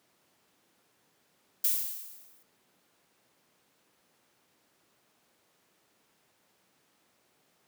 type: noise with exponential decay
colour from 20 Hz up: violet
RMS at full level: -24 dBFS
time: 1.64-2.43 s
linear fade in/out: 5 ms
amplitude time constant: 170 ms
effects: pink hiss -69 dBFS RMS until 7.67 s + high-pass 200 Hz 12 dB/octave